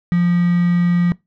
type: tone with quantisation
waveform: sine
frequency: 174.61 Hz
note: F3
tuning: in tune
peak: -12 dBFS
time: 0.12-1.12 s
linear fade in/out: 0 ms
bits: 4
effects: noise-tail reverb RT60 0.2 s tail -22 dB re dry + low-pass 2000 Hz 12 dB/octave